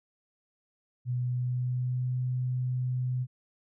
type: tone with pitch glide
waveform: sine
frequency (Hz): 124 to 126.39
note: B2 to B2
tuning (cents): +7 to +40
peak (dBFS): -27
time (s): 1.05-3.27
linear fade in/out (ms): 50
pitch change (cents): +33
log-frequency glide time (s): 1.22-2.17
effects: none